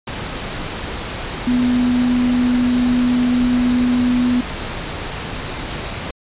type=tone in noise; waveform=sine; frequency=246.9 Hz; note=B3; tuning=in tune; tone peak=-13 dBFS; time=1.47-4.41 s; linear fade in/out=5 ms; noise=pink; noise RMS=-26 dBFS; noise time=0.07-6.11 s; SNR=+10 dB; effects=resampled to 8000 Hz